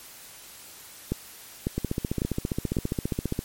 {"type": "two click trains", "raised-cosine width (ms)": 3, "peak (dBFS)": [-12, -13], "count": [4, 25], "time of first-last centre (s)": [[1.12, 2.768], [1.78, 3.391]], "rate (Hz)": [1.82, 14.9], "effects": ["white hiss -46 dBFS RMS until 3.44 s", "MP3 64 kbps"]}